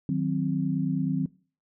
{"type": "chord", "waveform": "sine", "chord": "C diminished", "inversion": "first", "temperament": "equal", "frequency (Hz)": [155.56, 185, 261.6], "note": ["Eb3", "Gb3", "C4"], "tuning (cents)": [0, 0, 0], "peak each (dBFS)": -28, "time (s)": [0.09, 1.26], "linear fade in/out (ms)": 2, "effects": ["noise-tail reverb RT60 0.4 s tail -22 dB re dry"]}